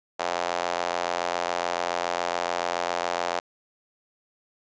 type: tone with high-pass filter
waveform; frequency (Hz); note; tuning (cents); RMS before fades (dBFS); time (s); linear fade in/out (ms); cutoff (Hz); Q
sawtooth; 87.1; F2; -4; -28; 0.19-3.4; 10; 680; 2
effects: resampled to 16000 Hz